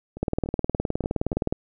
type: two click trains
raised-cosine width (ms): 2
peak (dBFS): -10 / -23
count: 26 / 5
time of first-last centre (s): 0.23-1.525 / 0.17-1.329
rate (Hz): 19.3 / 3.45
effects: none